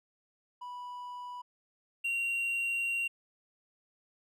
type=tone pair in turn; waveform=triangle; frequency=984 / 2756 Hz; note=B5 / F7; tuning=-7 / -24 cents; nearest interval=octave + tritone; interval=1783 cents; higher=second; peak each=-38 / -28 dBFS; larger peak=second; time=0.61-1.42 / 2.04-3.08 s; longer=second; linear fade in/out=10 ms; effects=none